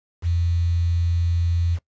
sine tone with quantisation, 85.4 Hz, F2, 38 cents flat, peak -18 dBFS, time 0.22-1.79 s, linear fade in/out 50 ms, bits 7, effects noise-tail reverb RT60 0.1 s tail -20 dB re dry + resampled to 16000 Hz

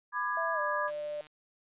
sine chord, G# diminished, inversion first, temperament just, 996.7 / 1196.1 / 1661.2 Hz, B5 / D6 / G#6, +16 / +31 / 0 cents, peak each -34 dBFS, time 0.12-0.91 s, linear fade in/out 50 ms
sine tone with pitch glide, 659.3 to 594.2 Hz, E5 to D5, 0 to +20 cents, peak -34 dBFS, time 0.37-1.21 s, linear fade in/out 2 ms, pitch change -180 cents, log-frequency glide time 0.53-0.6 s
click train, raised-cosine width 0.2 ms, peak -36 dBFS, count 60, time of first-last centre 0.88-1.268 s, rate 152 Hz
effects resampled to 8000 Hz

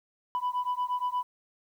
sine beating tone pair, 987.8 / 996.3 Hz, B5 / B5, 0 / +15 cents, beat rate 8.5 Hz, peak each -29 dBFS, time 0.35-1.23 s, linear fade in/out 0 ms, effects tanh soft clip ceiling -24 dBFS + 10-bit

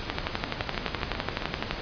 two click trains, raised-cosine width 0.3 ms, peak -15 / -10 dBFS, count 7 / 20, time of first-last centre 0.61-1.422 / 0.1-1.71 s, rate 7.39 / 11.8 Hz, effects pink hiss -35 dBFS RMS until 1.81 s + resampled to 11025 Hz

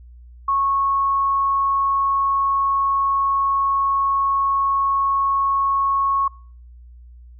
sine tone, 1100 Hz, C#6, 14 cents flat, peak -16 dBFS, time 0.48-6.28 s, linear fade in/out 5 ms, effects noise-tail reverb RT60 0.5 s tail -26 dB re dry + added 60 Hz sine -40 dBFS peak until 7.39 s

